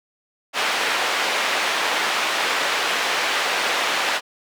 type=band-pass noise; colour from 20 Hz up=white; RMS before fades=-22 dBFS; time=0.53-4.21 s; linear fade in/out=50 ms; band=470 to 2800 Hz; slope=12 dB/octave; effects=none